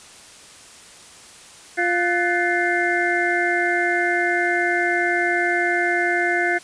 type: harmonic tone with a mistuned harmonic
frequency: 350 Hz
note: F4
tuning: 4 cents sharp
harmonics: 1 / 2 / 4 / 5 / 6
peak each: -24 / -24 / -24 / -24 / -24 dBFS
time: 1.77-6.59 s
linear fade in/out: 20 ms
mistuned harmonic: 4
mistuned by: +120 cents
effects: white hiss -44 dBFS RMS until 6.63 s + resampled to 22050 Hz